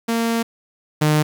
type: tone pair in turn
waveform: sawtooth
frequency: 230 / 152.14 Hz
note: A#3 / D#3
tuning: -23 / -39 cents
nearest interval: perfect fifth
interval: 716 cents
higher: first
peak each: -14 / -10 dBFS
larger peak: second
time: 0.08-0.43 / 1.01-1.23 s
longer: first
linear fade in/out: 10 ms
effects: 8-bit